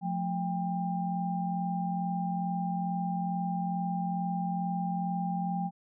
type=tone cluster; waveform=sine; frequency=177.2 / 219.5 / 797 Hz; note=F3 / A3 / G5; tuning=+25 / -4 / +28 cents; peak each=-31 / -39 / -33 dBFS; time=0.01-5.71 s; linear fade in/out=50 ms; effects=none